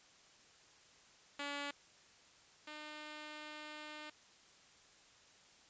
5% pulse tone pair in turn, 285.8 / 302.8 Hz, D4 / D#4, -47 / -47 cents, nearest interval minor second, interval 100 cents, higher second, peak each -29 / -36 dBFS, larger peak first, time 1.39-1.71 / 2.67-4.1 s, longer second, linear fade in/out 5 ms, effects white hiss -64 dBFS RMS until 5.69 s + resampled to 16000 Hz

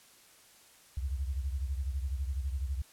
sine beating tone pair, 65.8 / 77.8 Hz, C2 / D#2, +10 / 0 cents, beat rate 12 Hz, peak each -32 / -38 dBFS, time 0.97-2.82 s, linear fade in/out 5 ms, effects white hiss -59 dBFS RMS until 2.92 s + low-pass 12000 Hz 12 dB/octave

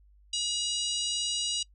harmonic tone with a mistuned harmonic, 962 Hz, B5, 46 cents flat, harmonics 3 / 4 / 5 / 6 / 7 / 8 / 9, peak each -32 / -34 / -36 / -38 / -39 / -40 / -41 dBFS, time 0.33-1.63 s, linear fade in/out 5 ms, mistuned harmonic 8, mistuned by +53 cents, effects noise-tail reverb RT60 0.1 s tail -25 dB re dry + added 50 Hz sine -56 dBFS peak until 1.74 s

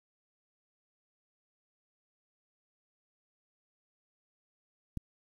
click, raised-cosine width 5 ms, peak -23 dBFS, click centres 4.973 s, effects 9-bit

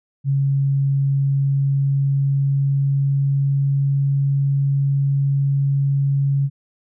sine tone with pitch glide, 138.1 to 138.98 Hz, C#3 to C#3, -6 to +5 cents, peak -15 dBFS, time 0.24-6.5 s, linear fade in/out 50 ms, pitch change +11 cents, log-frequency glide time 1.03-4.03 s, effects none

